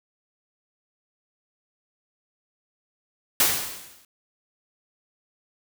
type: noise with exponential decay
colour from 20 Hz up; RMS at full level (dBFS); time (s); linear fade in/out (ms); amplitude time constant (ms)
white; -17; 3.4-4.05; 2; 140
effects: none